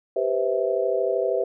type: chord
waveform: sine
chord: C major seventh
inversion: second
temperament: just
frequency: 392.4 / 490.5 / 523.3 / 654.1 Hz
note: G4 / B4 / C5 / E5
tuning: +2 / -12 / 0 / -14 cents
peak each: -26 dBFS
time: 0.16-1.44 s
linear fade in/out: 5 ms
effects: none